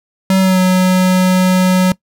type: tone with pitch glide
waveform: square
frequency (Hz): 190 to 184.59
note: F#3 to F#3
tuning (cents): +46 to -4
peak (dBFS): -9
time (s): 0.3-1.92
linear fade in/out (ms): 2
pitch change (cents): -50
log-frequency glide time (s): 0.4-0.59
effects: noise-tail reverb RT60 0.1 s tail -21 dB re dry